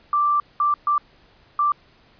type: tone bursts at uneven times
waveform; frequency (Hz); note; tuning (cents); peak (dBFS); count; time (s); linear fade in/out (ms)
sine; 1174.7; D6; 0; -16; 4; 0.13-0.4 / 0.6-0.74 / 0.87-0.98 / 1.59-1.72; 2
effects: pink hiss -55 dBFS RMS until 2.19 s + resampled to 11025 Hz